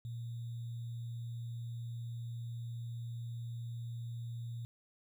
sine tone with sample-and-hold, 117.2 Hz, A#2, 10 cents sharp, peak -39 dBFS, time 0.05-4.65 s, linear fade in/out 0 ms, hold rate 3675 Hz, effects none

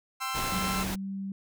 sawtooth chord, C major, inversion second, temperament equal with one note detuned, 784 / 1046.5 / 1333.8 Hz, G5 / C6 / E6, 0 / 0 / +20 cents, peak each -35 / -31 / -30 dBFS, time 0.2-0.84 s, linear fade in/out 20 ms
pink noise, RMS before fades -34 dBFS, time 0.34-0.96 s, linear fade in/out 20 ms
sine tone with pitch glide, 188.6 to 194.91 Hz, F#3 to G3, +33 to -10 cents, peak -32 dBFS, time 0.52-1.32 s, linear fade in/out 2 ms, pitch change +57 cents, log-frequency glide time 0.75-1.06 s
effects none

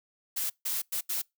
blue noise bursts at uneven times, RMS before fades -31 dBFS, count 4, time 0.36-0.5 / 0.65-0.82 / 0.92-1.01 / 1.09-1.22 s, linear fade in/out 10 ms, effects noise-tail reverb RT60 0.2 s tail -26 dB re dry

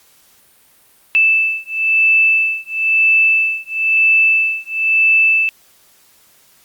sine beating tone pair, 2637 / 2638 Hz, E7 / E7, 0 / +1 cents, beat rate 1 Hz, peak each -14 dBFS, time 1.15-5.49 s, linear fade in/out 0 ms, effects white hiss -51 dBFS RMS until 6.64 s + Opus 48 kbps

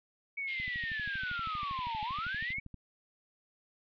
sine linear two-way sweep, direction down then up, 2262 to 830.6 to 2262 Hz, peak -34 dBFS, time 0.37-2.6 s, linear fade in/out 10 ms, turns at 2.02 s
white band-pass noise, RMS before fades -46 dBFS, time 0.47-2.54 s, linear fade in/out 20 ms, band 2000 to 3700 Hz, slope 48 dB/octave
click train, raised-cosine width 5 ms, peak -34 dBFS, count 28, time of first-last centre 0.6-2.743 s, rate 12.6 Hz
effects none

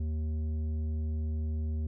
sine tone with tanh clipping, 77.78 Hz, D#2, in tune, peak -31 dBFS, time 0-1.87 s, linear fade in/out 5 ms, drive 9 dB, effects none

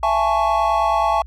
triangle chord, A major seventh, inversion second, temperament equal with one note detuned, 670.4 / 830.6 / 880 / 1108.7 Hz, E5 / G#5 / A5 / C#6, +29 / 0 / 0 / 0 cents, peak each -19 dBFS, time 0.03-1.22 s, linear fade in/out 2 ms, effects added 60 Hz sine -34 dBFS peak until 1.26 s

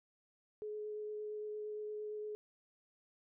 sine tone with vibrato, 423.6 Hz, G#4, 34 cents sharp, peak -40 dBFS, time 0.62-2.35 s, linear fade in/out 0 ms, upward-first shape sine, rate 8.7 Hz, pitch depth 9 cents each way, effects none

